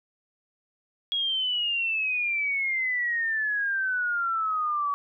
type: exponential sweep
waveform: sine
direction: down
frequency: 3322 to 1132 Hz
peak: -24 dBFS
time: 1.12-4.94 s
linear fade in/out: 0 ms
effects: none